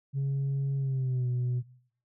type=tone with pitch glide; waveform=sine; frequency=137.6 to 124.01 Hz; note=C#3 to B2; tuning=-12 to +8 cents; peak=-24 dBFS; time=0.13-1.63 s; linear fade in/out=50 ms; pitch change=-180 cents; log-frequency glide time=0.77-1.27 s; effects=noise-tail reverb RT60 0.6 s tail -20 dB re dry + tanh soft clip ceiling -25 dBFS